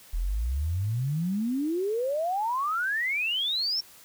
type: exponential sweep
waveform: sine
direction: up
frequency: 38.63 to 5560 Hz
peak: -25 dBFS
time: 0.13-3.81 s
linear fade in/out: 10 ms
effects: white hiss -52 dBFS RMS until 4.04 s